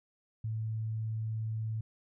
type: tone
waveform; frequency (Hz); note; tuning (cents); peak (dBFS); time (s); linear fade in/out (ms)
sine; 110.4; A2; +6; -32; 0.44-1.81; 5
effects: none